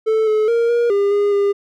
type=tone with pitch steps; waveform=triangle; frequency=439.8 / 430.3 / 466.1 / 473.8 / 402.1 / 408.4 / 402.7 Hz; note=A4 / A4 / A#4 / A#4 / G4 / G#4 / G4; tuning=-1 / -39 / 0 / +28 / +44 / -29 / +47 cents; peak=-11 dBFS; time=0.06-1.53 s; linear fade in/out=20 ms; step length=210 ms; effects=none